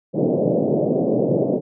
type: band-pass noise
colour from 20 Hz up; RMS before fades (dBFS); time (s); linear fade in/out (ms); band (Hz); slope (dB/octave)
white; -19; 0.13-1.61; 50; 130 to 600; 48
effects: none